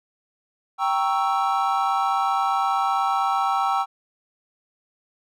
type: chord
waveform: triangle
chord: G diminished seventh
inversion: none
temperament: equal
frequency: 784 / 932.3 / 1108.7 / 1318.5 Hz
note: G5 / Bb5 / Db6 / Fb6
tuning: 0 / 0 / 0 / 0 cents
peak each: -21 / -26 / -25 / -23 dBFS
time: 0.78-3.86 s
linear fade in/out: 50 ms
effects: none